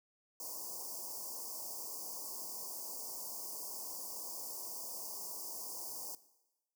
white band-stop noise, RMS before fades -44 dBFS, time 0.4-6.15 s, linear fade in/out 2 ms, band 1100 to 4700 Hz, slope 96 dB/octave, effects noise-tail reverb RT60 1.0 s tail -17 dB re dry + high-pass 300 Hz 12 dB/octave

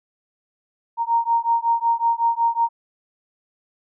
sine beating tone pair, 926 / 931.4 Hz, A#5 / A#5, -12 / -2 cents, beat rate 5.4 Hz, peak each -20 dBFS, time 0.97-2.69 s, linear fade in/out 50 ms, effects none

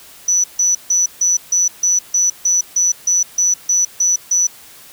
sine tone bursts, 5940 Hz, F#8, 6 cents sharp, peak -11 dBFS, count 14, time 0.28-4.47 s, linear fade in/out 5 ms, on 160 ms, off 150 ms, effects white hiss -41 dBFS RMS until 4.92 s

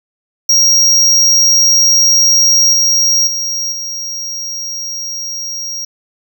square tone with level steps, 5630 Hz, F8, 13 cents sharp, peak -7 / -9 / -16 / -20 dBFS, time 0.49-5.85 s, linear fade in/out 5 ms, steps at 2.73 / 3.27 / 3.72 s, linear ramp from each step 2 ms, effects none

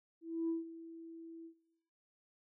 sine tone with ADSR envelope, 329.6 Hz, E4, in tune, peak -31 dBFS, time 0.21-1.54 s, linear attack 280 ms, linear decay 150 ms, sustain -17 dB, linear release 84 ms, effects noise-tail reverb RT60 0.9 s tail -19 dB re dry + tanh soft clip ceiling -29 dBFS

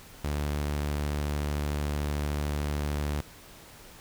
sawtooth tone, 73.42 Hz, D2, in tune, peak -24 dBFS, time 0.24-3.21 s, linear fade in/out 5 ms, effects pink hiss -50 dBFS RMS until 4 s

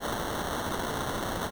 violet noise with sample-and-hold, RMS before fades -32 dBFS, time 0-1.51 s, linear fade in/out 50 ms, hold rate 2450 Hz, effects none

